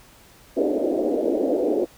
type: band-pass noise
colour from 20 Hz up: pink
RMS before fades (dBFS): -22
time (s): 0.56-1.86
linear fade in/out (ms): 20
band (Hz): 270 to 620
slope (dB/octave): 48
effects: pink hiss -51 dBFS RMS until 1.97 s